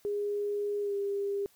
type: tone with pitch glide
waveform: sine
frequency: 410.4 to 400.8 Hz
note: G#4 to G4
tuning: -21 to +38 cents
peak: -29 dBFS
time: 0.05-1.46 s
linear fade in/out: 0 ms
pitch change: -41 cents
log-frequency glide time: 0.81-0.94 s
effects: white hiss -64 dBFS RMS until 1.55 s